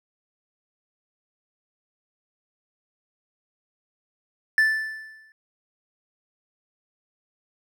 triangle tone with exponential decay, 1758 Hz, A6, 2 cents flat, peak -12 dBFS, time 4.58-5.32 s, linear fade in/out 1 ms, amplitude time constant 160 ms, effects none

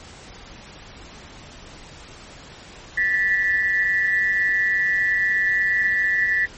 sine tone pair together, 1760 / 1952.3 Hz, A6 / B6, 0 / -20 cents, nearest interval major second, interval 180 cents, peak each -20 dBFS, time 2.97-6.46 s, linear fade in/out 10 ms, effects pink hiss -42 dBFS RMS until 6.57 s + MP3 32 kbps

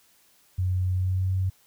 sine tone with pitch glide, 92 to 93.99 Hz, F#2 to F#2, -9 to +28 cents, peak -22 dBFS, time 0.58-1.5 s, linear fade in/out 10 ms, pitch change +37 cents, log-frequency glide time 0.92-1.33 s, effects white hiss -61 dBFS RMS until 1.66 s

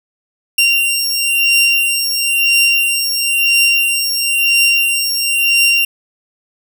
sawtooth beating tone pair, 2768 / 2768.99 Hz, F7 / F7, -16 / -15 cents, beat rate 0.99 Hz, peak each -11 dBFS, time 0.58-5.85 s, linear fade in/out 5 ms, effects none

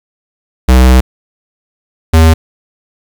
square tone pair in turn, 63.6 / 80.73 Hz, C2 / E2, -48 / -36 cents, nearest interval major third, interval 412 cents, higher second, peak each -3 dBFS, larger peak neither, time 0.68-1.01 / 2.13-2.34 s, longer first, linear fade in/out 10 ms, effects 7-bit

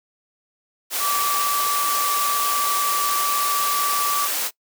sine tone in noise, 1158 Hz, D6, 25 cents flat, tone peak -21 dBFS, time 0.99-4.29 s, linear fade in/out 50 ms, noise white, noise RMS -24 dBFS, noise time 0.9-4.51 s, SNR 0 dB, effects noise-tail reverb RT60 0.1 s tail -22 dB re dry + high-pass 400 Hz 12 dB/octave

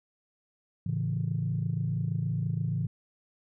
sine chord, A major, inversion none, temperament equal, 110 / 138.59 / 164.81 Hz, A2 / C#3 / E3, 0 / 0 / 0 cents, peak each -31 dBFS, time 0.86-2.87 s, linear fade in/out 5 ms, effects tanh soft clip ceiling -19 dBFS

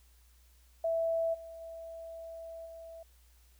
sine tone with level steps, 659.3 Hz, E5, in tune, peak -28 / -44 / -42 / -45 dBFS, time 0.84-3.03 s, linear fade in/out 5 ms, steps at 1.33 / 1.6 / 2.65 s, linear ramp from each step 20 ms, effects added 60 Hz sine -60 dBFS peak until 3.59 s + white hiss -68 dBFS RMS until 3.59 s

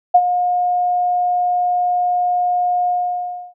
sine tone with ADSR envelope, 716 Hz, F5, 43 cents sharp, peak -4 dBFS, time 0.14-3.54 s, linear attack 11 ms, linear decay 53 ms, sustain -10 dB, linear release 660 ms, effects none

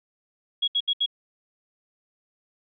sine tone bursts, 3322 Hz, G#7, in tune, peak -20 dBFS, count 4, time 0.62-1.062 s, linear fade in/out 10 ms, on 58 ms, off 70 ms, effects none

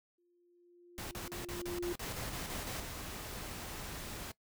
sine tone with exponential growth, 350 Hz, F4, 4 cents sharp, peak -33 dBFS, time 0.18-1.93 s, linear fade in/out 5 ms, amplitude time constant 380 ms
pink noise bursts, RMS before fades -43 dBFS, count 11, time 0.98-2.8 s, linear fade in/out 0 ms, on 130 ms, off 39 ms
pink noise, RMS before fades -44 dBFS, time 2.02-4.32 s, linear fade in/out 10 ms
effects noise-tail reverb RT60 0.1 s tail -20 dB re dry

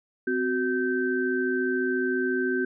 sine tone cluster, 257.3 / 371.4 / 1552 Hz, C4 / F#4 / G6, -29 / +7 / -18 cents, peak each -28 / -26 / -29 dBFS, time 0.27-2.65 s, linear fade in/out 5 ms, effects none

